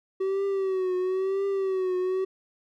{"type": "tone with vibrato", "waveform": "triangle", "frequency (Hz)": 380, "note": "F#4", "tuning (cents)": 46, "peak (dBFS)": -22, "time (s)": [0.2, 2.25], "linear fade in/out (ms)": 10, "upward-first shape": "triangle", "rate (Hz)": 0.99, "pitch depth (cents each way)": 76, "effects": []}